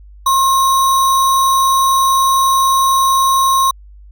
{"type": "tone with sample-and-hold", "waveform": "sine", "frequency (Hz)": 1071, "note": "C6", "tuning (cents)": 40, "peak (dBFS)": -9, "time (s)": [0.26, 3.71], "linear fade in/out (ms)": 5, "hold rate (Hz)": 4900, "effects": ["added 50 Hz sine -36 dBFS peak until 4.11 s"]}